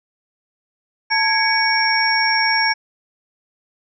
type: tone cluster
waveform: sine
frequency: 887 / 1658 / 2249 / 5520 Hz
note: A5 / G#6 / C#7 / F8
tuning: +14 / -3 / +24 / -21 cents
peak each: -20 dBFS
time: 1.1-2.74 s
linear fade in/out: 20 ms
effects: none